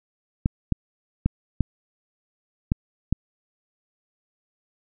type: clicks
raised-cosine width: 5 ms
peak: -7 dBFS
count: 6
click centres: 0.459 / 0.723 / 1.26 / 1.607 / 2.719 / 3.126 s
effects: none